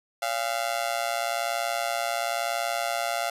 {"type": "tone with amplitude modulation", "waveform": "sawtooth", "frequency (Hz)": 689, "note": "F5", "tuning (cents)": -24, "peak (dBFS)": -18, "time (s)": [0.22, 3.3], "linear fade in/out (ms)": 5, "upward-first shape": "sine", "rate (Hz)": 121, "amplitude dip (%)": 95, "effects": ["resampled to 32000 Hz"]}